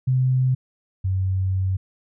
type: tone pair in turn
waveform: sine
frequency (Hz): 129 / 94.44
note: C3 / F#2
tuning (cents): -24 / +36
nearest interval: perfect fourth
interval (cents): 540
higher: first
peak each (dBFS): -16 / -19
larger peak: first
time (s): 0.07-0.55 / 1.04-1.77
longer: second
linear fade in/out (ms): 10
effects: none